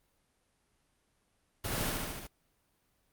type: noise with echo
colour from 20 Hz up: pink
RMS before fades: -35 dBFS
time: 1.64-1.9 s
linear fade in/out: 5 ms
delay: 74 ms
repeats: 5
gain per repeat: -2 dB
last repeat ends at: 2.27 s
effects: pink hiss -74 dBFS RMS until 3.12 s + Opus 32 kbps